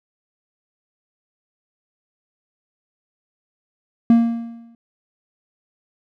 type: tone with exponential decay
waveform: triangle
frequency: 232.1 Hz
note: A#3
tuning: 7 cents flat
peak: -5 dBFS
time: 4.1-4.75 s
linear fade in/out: 2 ms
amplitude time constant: 140 ms
effects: none